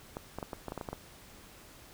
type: clicks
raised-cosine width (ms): 1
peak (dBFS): -23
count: 10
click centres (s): 0.169 / 0.386 / 0.428 / 0.532 / 0.683 / 0.721 / 0.777 / 0.812 / 0.888 / 0.93
effects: pink hiss -54 dBFS RMS until 1.93 s